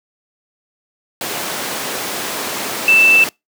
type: tone in noise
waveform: sine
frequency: 2654 Hz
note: E7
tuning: 11 cents sharp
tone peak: -7 dBFS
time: 2.88-3.24 s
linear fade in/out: 2 ms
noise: pink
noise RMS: -21 dBFS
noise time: 1.21-3.29 s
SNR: +11 dB
effects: noise-tail reverb RT60 0.2 s tail -26 dB re dry + high-pass 300 Hz 12 dB/octave